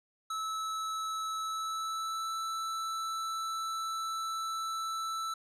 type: tone with pitch glide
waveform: square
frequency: 1303 to 1322 Hz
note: E6 to E6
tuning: -20 to +5 cents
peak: -34 dBFS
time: 0.3-5.34 s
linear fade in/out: 5 ms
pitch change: +25 cents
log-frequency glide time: 1.4-2.33 s
effects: low-pass 10000 Hz 12 dB/octave